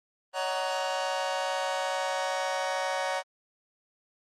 sawtooth chord, D# minor seventh, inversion third, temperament just, 560 / 622.3 / 746.7 / 933.4 Hz, C#5 / D#5 / F#5 / A#5, +18 / 0 / +16 / +2 cents, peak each -28 / -34 / -29 / -30 dBFS, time 0.33-3.23 s, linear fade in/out 50 ms, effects low-pass 7000 Hz 12 dB/octave + Opus 24 kbps

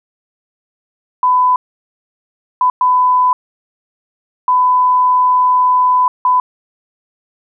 sine tone bursts at uneven times, 1002 Hz, B5, 25 cents sharp, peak -8 dBFS, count 5, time 1.23-1.56 / 2.61-2.7 / 2.81-3.33 / 4.48-6.08 / 6.25-6.4 s, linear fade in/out 2 ms, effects none

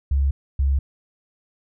sine tone pair in turn, 69 / 68.52 Hz, C#2 / C#2, -7 / -19 cents, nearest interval unison, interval 12 cents, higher first, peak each -16 dBFS, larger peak neither, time 0.11-0.31 / 0.59-0.79 s, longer neither, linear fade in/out 5 ms, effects none

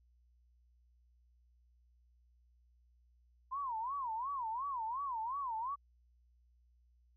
sine tone with vibrato, 1000 Hz, B5, 21 cents sharp, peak -36 dBFS, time 3.51-5.76 s, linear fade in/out 20 ms, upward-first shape sine, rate 2.8 Hz, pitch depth 230 cents each way, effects added 60 Hz sine -66 dBFS peak until 7.16 s

